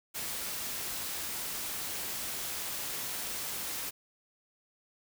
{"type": "noise", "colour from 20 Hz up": "white", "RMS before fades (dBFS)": -37, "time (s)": [0.14, 3.91], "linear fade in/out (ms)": 20, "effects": []}